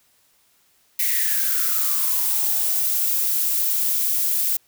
violet noise with high-pass filter sweep, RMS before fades -21 dBFS, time 0.99-4.57 s, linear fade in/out 5 ms, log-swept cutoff 2100 to 210 Hz, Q 9.1, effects white hiss -61 dBFS RMS until 4.67 s

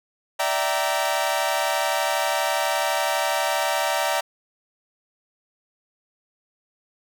sawtooth chord, E half-diminished seventh, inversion third, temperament equal with one note detuned, 587.3 / 659.3 / 772.3 / 932.3 Hz, D5 / E5 / G5 / Bb5, 0 / 0 / -26 / 0 cents, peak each -23 dBFS, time 0.39-4.21 s, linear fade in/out 10 ms, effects none

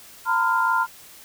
sine tone cluster, 912 / 957 / 1019 / 1398 Hz, A#5 / A#5 / C6 / F6, -38 / +45 / -46 / +1 cents, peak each -24 / -31 / -22 / -22 dBFS, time 0.25-0.87 s, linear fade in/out 50 ms, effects white hiss -46 dBFS RMS until 1.24 s

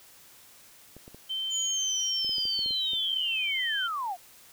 clicks, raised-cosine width 2 ms, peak -33 dBFS, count 11, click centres 0.966 / 1.079 / 1.146 / 2.247 / 2.294 / 2.383 / 2.454 / 2.591 / 2.661 / 2.708 / 2.934 s
sine tone, 3100 Hz, G7, 20 cents flat, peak -29 dBFS, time 1.29-3.88 s, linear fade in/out 20 ms
sine linear sweep, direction down, 7040 to 670 Hz, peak -29 dBFS, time 1.5-4.17 s, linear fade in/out 50 ms
effects white hiss -54 dBFS RMS until 4.52 s

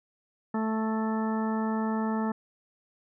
harmonic tone, 220 Hz, A3, in tune, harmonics 1 / 2 / 3 / 4 / 5 / 6 / 8, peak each -27 / -36 / -40 / -35 / -42 / -40 / -44 dBFS, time 0.54-2.32 s, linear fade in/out 5 ms, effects none

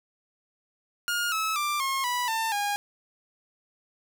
sawtooth tone with pitch steps, 1422 / 1296.5 / 1182 / 1077.7 / 982.5 / 895.8 / 816.7 Hz, F6 / E6 / D6 / C#6 / B5 / A5 / G#5, +31 / -29 / +11 / -49 / -9 / +31 / -29 cents, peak -22 dBFS, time 1.08-2.76 s, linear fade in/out 0 ms, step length 240 ms, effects none

